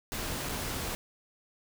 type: noise with dropouts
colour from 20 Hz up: pink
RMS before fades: -35 dBFS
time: 0.12-0.95 s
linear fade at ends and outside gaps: 0 ms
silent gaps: 0.489-0.493 s
effects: none